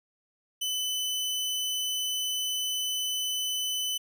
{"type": "tone", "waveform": "sawtooth", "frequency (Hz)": 3012, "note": "F#7", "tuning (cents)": 30, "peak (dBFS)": -25, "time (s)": [0.61, 3.98], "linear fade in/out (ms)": 10, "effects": []}